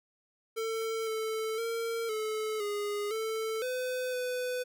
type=tone with pitch steps; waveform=square; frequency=448.1 / 440.5 / 459 / 433.3 / 412 / 442.5 / 506 / 500 Hz; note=A4 / A4 / A#4 / A4 / G#4 / A4 / B4 / B4; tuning=+32 / +2 / -27 / -27 / -14 / +10 / +42 / +21 cents; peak=-32 dBFS; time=0.56-4.64 s; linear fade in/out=20 ms; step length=510 ms; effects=none